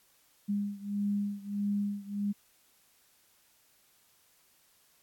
sine beating tone pair, 202.7 / 204.3 Hz, G#3 / G#3, -42 / -28 cents, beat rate 1.6 Hz, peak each -32 / -34 dBFS, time 0.48-2.33 s, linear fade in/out 20 ms, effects white hiss -66 dBFS RMS until 5.02 s + AAC 64 kbps

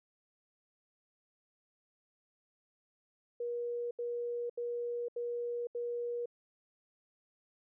sine tone bursts, 478.1 Hz, A#4, 44 cents sharp, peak -34 dBFS, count 5, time 3.4-6.258 s, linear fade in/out 5 ms, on 510 ms, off 77 ms, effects none

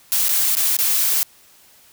blue noise with dropouts, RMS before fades -18 dBFS, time 0.12-1.23 s, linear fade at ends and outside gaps 0 ms, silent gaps 0.284-0.291 / 0.552-0.569 / 0.767-0.788 s, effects white hiss -51 dBFS RMS until 1.92 s

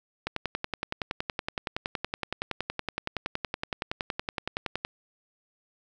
click train, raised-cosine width 0.3 ms, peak -13 dBFS, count 50, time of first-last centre 0.27-4.849 s, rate 10.7 Hz, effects none

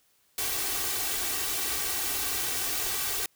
white noise with comb filter, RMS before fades -30 dBFS, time 0.38-3.26 s, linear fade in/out 2 ms, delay 2.6 ms, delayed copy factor +0.75, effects white hiss -67 dBFS RMS until 3.35 s

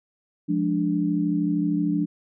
sine chord, D diminished, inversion first, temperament equal, 174.61 / 207.7 / 293.7 Hz, F3 / Ab3 / D4, 0 / 0 / 0 cents, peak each -25 / -28 / -23 dBFS, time 0.48-2.06 s, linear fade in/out 20 ms, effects none

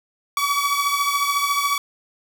sawtooth beating tone pair, 1134 / 1148 Hz, C#6 / D6, +39 / -40 cents, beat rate 14 Hz, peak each -17 / -20 dBFS, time 0.37-1.78 s, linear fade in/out 2 ms, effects 7-bit

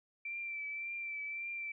sine tone with vibrato, 2340 Hz, D7, 7 cents flat, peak -38 dBFS, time 0.25-1.72 s, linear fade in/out 5 ms, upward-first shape triangle, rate 1.8 Hz, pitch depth 35 cents each way, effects none

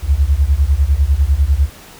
sine beating tone pair, 65.41 / 75.41 Hz, C2 / D2, 0 / +46 cents, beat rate 10 Hz, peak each -13 dBFS, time 0.02-1.7 s, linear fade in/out 50 ms, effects pink hiss -39 dBFS RMS until 1.99 s

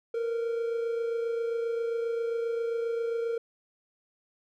triangle tone pair together, 461.8 / 489.3 Hz, A#4 / B4, -16 / -16 cents, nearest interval minor second, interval 100 cents, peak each -26 / -37 dBFS, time 0.14-3.38 s, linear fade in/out 5 ms, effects none

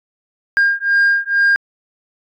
sine beating tone pair, 1609 / 1611.2 Hz, G6 / G6, +45 / +47 cents, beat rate 2.2 Hz, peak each -13 dBFS, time 0.57-1.56 s, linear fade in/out 0 ms, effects tanh soft clip ceiling -8 dBFS

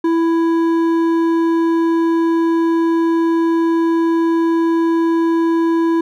sine tone with hard clipping, 331.1 Hz, E4, 8 cents sharp, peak -14 dBFS, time 0.04-6.01 s, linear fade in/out 5 ms, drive 8 dB, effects none

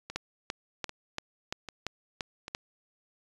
two click trains, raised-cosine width 0.2 ms, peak -15 / -22 dBFS, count 8 / 4, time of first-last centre 0.16-2.549 / 0.1-2.481 s, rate 2.93 / 1.26 Hz, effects resampled to 24000 Hz

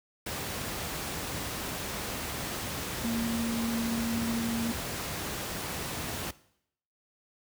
sine tone in noise, 230.5 Hz, A#3, 19 cents flat, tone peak -28 dBFS, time 3.04-4.72 s, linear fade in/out 5 ms, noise pink, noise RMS -35 dBFS, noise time 0.26-6.31 s, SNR +4 dB, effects noise-tail reverb RT60 0.7 s tail -19 dB re dry + high-pass 60 Hz 12 dB/octave

